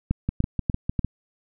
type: two click trains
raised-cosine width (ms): 5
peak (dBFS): -11 / -9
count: 6 / 4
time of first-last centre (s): 0.29-1.046 / 0.11-0.992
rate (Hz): 6.61 / 3.4
effects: none